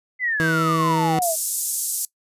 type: exponential sweep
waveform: sine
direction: down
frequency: 2059 to 624 Hz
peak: -20 dBFS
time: 0.19-1.36 s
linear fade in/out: 50 ms
type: tone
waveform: 20% pulse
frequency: 161.7 Hz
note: E3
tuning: 33 cents flat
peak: -15 dBFS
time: 0.4-1.19 s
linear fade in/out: 0 ms
type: band-pass noise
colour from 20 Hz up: pink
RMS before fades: -25 dBFS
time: 1.22-2.05 s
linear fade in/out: 0 ms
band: 7100 to 13000 Hz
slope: 24 dB/octave
effects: noise-tail reverb RT60 0.1 s tail -21 dB re dry + resampled to 32000 Hz